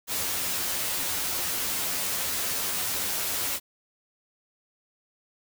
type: noise with comb filter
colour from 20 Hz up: white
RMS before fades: -29 dBFS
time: 0.07-3.6 s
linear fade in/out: 50 ms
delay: 11 ms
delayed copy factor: +0.6
effects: none